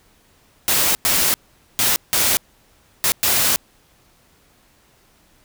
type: noise bursts at uneven times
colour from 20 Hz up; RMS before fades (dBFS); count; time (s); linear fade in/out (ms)
white; -17; 6; 0.68-0.95 / 1.05-1.34 / 1.79-1.96 / 2.13-2.37 / 3.04-3.12 / 3.23-3.56; 0
effects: pink hiss -56 dBFS RMS until 5.44 s